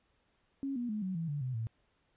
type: tone with pitch steps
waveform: sine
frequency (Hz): 274.1 / 241.4 / 212.6 / 187.22 / 164.87 / 145.2 / 127.87 / 112.61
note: C#4 / B3 / G#3 / F#3 / E3 / D3 / C3 / A2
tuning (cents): -19 / -39 / +41 / +21 / +1 / -19 / -39 / +41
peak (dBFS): -33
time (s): 0.63-1.67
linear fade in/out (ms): 0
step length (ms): 130
effects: pink hiss -74 dBFS RMS until 2.16 s + resampled to 8000 Hz